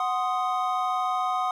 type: chord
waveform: triangle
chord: C diminished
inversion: second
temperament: equal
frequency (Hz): 740 / 1046.5 / 1244.5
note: Gb5 / C6 / Eb6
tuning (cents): 0 / 0 / 0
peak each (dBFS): -25 / -29 / -26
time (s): 0-1.51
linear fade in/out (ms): 2
effects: none